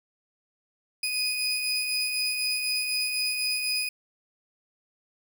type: tone pair together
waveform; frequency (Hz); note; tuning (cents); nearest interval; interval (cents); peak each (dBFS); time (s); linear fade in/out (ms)
35% pulse; 2489 / 4982; D#7 / D#8; 0 / +1; octave; 1201; -27; 1.03-3.89; 5
effects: none